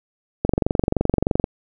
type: click train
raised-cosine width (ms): 2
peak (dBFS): -4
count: 24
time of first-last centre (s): 0.45-1.441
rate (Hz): 23.2
effects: none